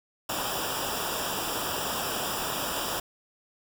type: noise with comb filter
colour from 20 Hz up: pink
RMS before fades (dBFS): -31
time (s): 0.29-3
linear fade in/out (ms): 5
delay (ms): 0.47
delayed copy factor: -0.85
effects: none